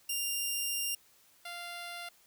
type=tone pair in turn; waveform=10% pulse; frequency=2794 / 695.7 Hz; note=F7 / F5; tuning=0 / -7 cents; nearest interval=2 octaves; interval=2407 cents; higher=first; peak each=-23 / -32 dBFS; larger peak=first; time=0.09-0.95 / 1.45-2.09 s; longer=first; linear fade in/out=5 ms; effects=white hiss -64 dBFS RMS until 2.26 s